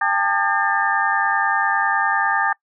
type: tone cluster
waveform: sine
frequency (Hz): 795 / 885 / 1210 / 1612 / 1799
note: G5 / A5 / D#6 / G6 / A6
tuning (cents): +24 / +10 / -49 / +48 / +38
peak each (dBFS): -23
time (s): 0.01-2.53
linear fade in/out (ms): 5
effects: noise-tail reverb RT60 0.1 s tail -24 dB re dry